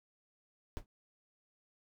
brown noise with exponential decay, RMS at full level -35 dBFS, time 0.77-0.86 s, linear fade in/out 0 ms, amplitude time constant 18 ms, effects none

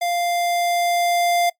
square tone with level ramp, 697 Hz, F5, 4 cents flat, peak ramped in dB -20 to -16 dBFS, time 0.01-1.5 s, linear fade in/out 10 ms, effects noise-tail reverb RT60 0.1 s tail -20 dB re dry + MP3 96 kbps

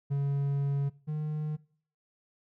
triangle tone pair in turn, 140.3 / 152.5 Hz, C#3 / D#3, +21 / -34 cents, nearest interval minor second, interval 145 cents, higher second, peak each -24 / -28 dBFS, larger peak first, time 0.1-0.9 / 1.07-1.57 s, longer first, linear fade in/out 20 ms, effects noise-tail reverb RT60 0.5 s tail -21 dB re dry

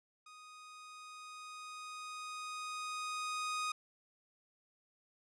sawtooth tone with level ramp, 1244.5 Hz, D#6, in tune, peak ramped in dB -50 to -31 dBFS, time 0.26-3.72 s, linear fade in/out 5 ms, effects resampled to 22050 Hz

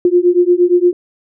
sine beating tone pair, 350 / 358.6 Hz, F4 / F4, +4 / +46 cents, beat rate 8.6 Hz, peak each -11 dBFS, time 0.05-0.93 s, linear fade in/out 2 ms, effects none

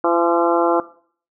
harmonic tone with a mistuned harmonic, 170 Hz, F3, 46 cents flat, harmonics 2 / 3 / 4 / 5 / 6 / 7 / 8, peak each -19 / -21 / -22 / -23 / -24 / -24 / -25 dBFS, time 0.04-0.8 s, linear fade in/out 2 ms, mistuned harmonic 6, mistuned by +29 cents, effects noise-tail reverb RT60 0.5 s tail -17 dB re dry

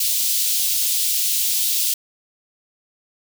white high-pass noise, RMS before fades -20 dBFS, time 0-1.94 s, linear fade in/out 5 ms, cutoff 3100 Hz, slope 24 dB/octave, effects none

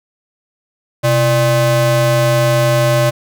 square ring-modulated tone, 233.1 Hz, A#3, in tune, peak -8 dBFS, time 1.03-3.11 s, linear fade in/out 20 ms, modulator 361 Hz, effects none

